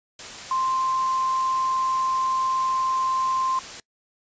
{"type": "tone in noise", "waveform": "sine", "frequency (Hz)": 1046.5, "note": "C6", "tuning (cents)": 0, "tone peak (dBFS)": -21, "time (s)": [0.51, 3.59], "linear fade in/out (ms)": 2, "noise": "white", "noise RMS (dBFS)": -37, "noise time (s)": [0.19, 3.8], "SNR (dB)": 13, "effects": ["noise-tail reverb RT60 0.1 s tail -23 dB re dry", "resampled to 16000 Hz"]}